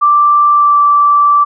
sine tone with pitch glide, 1174.7 to 1164.6 Hz, D6 to D6, 0 to -15 cents, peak -5 dBFS, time 0.01-1.45 s, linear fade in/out 20 ms, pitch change -15 cents, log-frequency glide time 0.52-0.79 s, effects none

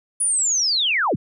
sine linear sweep, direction down, 9956 to 58.27 Hz, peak -17 dBFS, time 0.2-1.16 s, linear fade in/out 10 ms, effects none

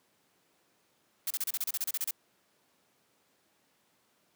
blue noise bursts, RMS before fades -32 dBFS, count 13, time 1.27-2.109 s, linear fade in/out 2 ms, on 35 ms, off 32 ms, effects pink hiss -70 dBFS RMS until 4.35 s + high-pass 200 Hz 12 dB/octave

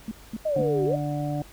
sine tone bursts, 220 Hz, A3, in tune, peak -28 dBFS, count 3, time 0.08-0.619 s, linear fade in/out 2 ms, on 33 ms, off 220 ms
sine exponential two-way sweep, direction down then up, 640 to 367.2 to 640 Hz, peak -22 dBFS, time 0.45-0.96 s, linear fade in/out 10 ms, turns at 0.85 s
harmonic tone, 146.8 Hz, D3, in tune, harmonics 1 / 2 / 4 / 5, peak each -28 / -31 / -34 / -35 dBFS, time 0.56-1.42 s, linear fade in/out 2 ms
effects added 50 Hz sine -50 dBFS peak until 1.52 s + pink hiss -50 dBFS RMS until 1.52 s

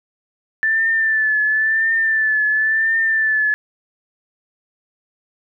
sine tone with vibrato, 1761 Hz, A6, 1 cent sharp, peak -14 dBFS, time 0.63-3.54 s, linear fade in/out 0 ms, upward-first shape triangle, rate 0.96 Hz, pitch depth 51 cents each way, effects none

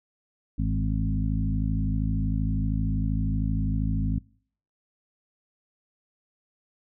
harmonic tone with a mistuned harmonic, 52.8 Hz, G#1, 29 cents sharp, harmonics 1 / 2 / 3 / 4 / 5, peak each -26 / -29 / -31 / -32 / -33 dBFS, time 0.58-4.19 s, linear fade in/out 10 ms, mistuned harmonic 3, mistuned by +30 cents, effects noise-tail reverb RT60 0.6 s tail -26 dB re dry

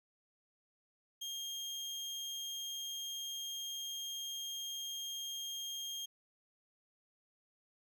30% pulse tone, 3221 Hz, G7, 46 cents sharp, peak -37 dBFS, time 1.21-6.06 s, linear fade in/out 10 ms, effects none

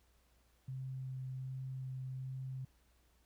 sine tone with vibrato, 130.81 Hz, C3, in tune, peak -40 dBFS, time 0.68-2.65 s, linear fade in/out 5 ms, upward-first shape sine, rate 1.3 Hz, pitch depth 9 cents each way, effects added 60 Hz sine -70 dBFS peak until 3.25 s + pink hiss -74 dBFS RMS until 3.25 s

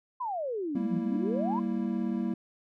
sine exponential two-way sweep, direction down then up, 1046.5 to 164.81 to 1046.5 Hz, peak -30 dBFS, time 0.2-1.6 s, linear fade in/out 10 ms, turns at 0.96 s
triangle chord, E diminished, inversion first, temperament equal, 196 / 233.1 / 329.6 Hz, G3 / Bb3 / E4, 0 / 0 / 0 cents, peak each -30 / -29 / -33 dBFS, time 0.75-2.34 s, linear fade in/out 5 ms
effects none

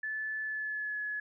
sine tone with pitch glide, 1739 to 1699.3 Hz, A6 to G#6, -21 to +39 cents, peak -33 dBFS, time 0.03-1.2 s, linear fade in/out 5 ms, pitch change -40 cents, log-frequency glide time 0.42-0.99 s, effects none

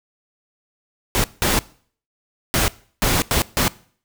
pink noise bursts at uneven times, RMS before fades -18 dBFS, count 6, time 1.15-1.24 / 1.42-1.59 / 2.54-2.68 / 3.02-3.22 / 3.31-3.42 / 3.57-3.68 s, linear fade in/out 0 ms, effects noise-tail reverb RT60 0.5 s tail -21 dB re dry

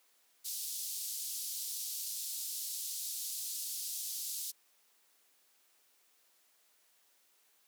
white band-pass noise, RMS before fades -40 dBFS, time 0.44-4.52 s, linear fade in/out 20 ms, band 4000 to 15000 Hz, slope 24 dB/octave, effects white hiss -70 dBFS RMS until 7.67 s + high-pass 300 Hz 12 dB/octave

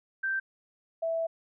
sine tone pair in turn, 1565 / 658 Hz, G6 / E5, -3 / -3 cents, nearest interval octave + minor third, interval 1500 cents, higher first, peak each -27 dBFS, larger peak neither, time 0.23-0.4 / 1.02-1.27 s, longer second, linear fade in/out 10 ms, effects none

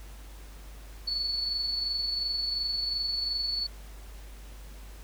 sine tone with amplitude modulation, 4435 Hz, C#8, in tune, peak -26 dBFS, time 1.07-3.67 s, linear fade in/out 10 ms, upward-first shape sine, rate 22.8 Hz, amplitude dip 40%, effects added 50 Hz sine -43 dBFS peak until 5.03 s + pink hiss -53 dBFS RMS until 5.03 s

